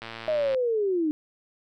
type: click train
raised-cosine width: 0.3 ms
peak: -21 dBFS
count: 61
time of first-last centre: 0.02-0.546 s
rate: 114 Hz
type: linear sweep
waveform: sine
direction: down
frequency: 632 to 294.7 Hz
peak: -22 dBFS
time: 0.28-1.11 s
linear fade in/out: 0 ms
effects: none